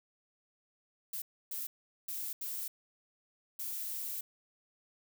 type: noise bursts at uneven times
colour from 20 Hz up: violet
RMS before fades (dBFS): -39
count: 5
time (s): 1.13-1.22 / 1.51-1.67 / 2.08-2.33 / 2.41-2.68 / 3.59-4.21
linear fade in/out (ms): 5
effects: none